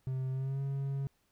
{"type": "tone with pitch glide", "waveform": "triangle", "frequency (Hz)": [130.81, 137.63], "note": ["C3", "C#3"], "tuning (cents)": [0, -12], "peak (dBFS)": -30, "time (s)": [0.07, 1.07], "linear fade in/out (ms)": 0, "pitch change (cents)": 88, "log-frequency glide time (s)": [0.31, 0.61], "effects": ["pink hiss -74 dBFS RMS until 1.31 s"]}